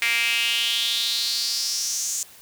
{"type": "tone with high-pass filter sweep", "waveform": "sawtooth", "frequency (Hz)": 233.1, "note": "A#3", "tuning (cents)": 0, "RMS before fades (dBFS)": -24, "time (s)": [0.02, 2.23], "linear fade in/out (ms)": 0, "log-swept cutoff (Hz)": [2200, 7000], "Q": 5, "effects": ["white hiss -48 dBFS RMS until 2.41 s"]}